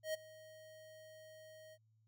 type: tone with ADSR envelope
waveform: square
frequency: 628 Hz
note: D#5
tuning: 16 cents sharp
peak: -36 dBFS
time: 0.03-1.78 s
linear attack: 110 ms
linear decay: 15 ms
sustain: -20 dB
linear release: 51 ms
effects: added 110 Hz sine -70 dBFS peak until 2.07 s